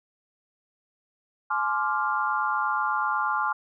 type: chord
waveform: sine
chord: D half-diminished seventh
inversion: second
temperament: equal with one note detuned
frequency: 850.5 / 1046.5 / 1174.7 / 1396.9 Hz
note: Ab5 / C6 / D6 / F6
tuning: +41 / 0 / 0 / 0 cents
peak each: -29 / -29 / -29 / -28 dBFS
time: 1.5-3.53 s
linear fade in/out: 10 ms
effects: none